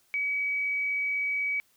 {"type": "tone", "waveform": "sine", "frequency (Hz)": 2274, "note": "C#7", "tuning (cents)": 44, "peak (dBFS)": -26, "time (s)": [0.14, 1.6], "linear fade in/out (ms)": 0, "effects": ["white hiss -66 dBFS RMS until 1.76 s"]}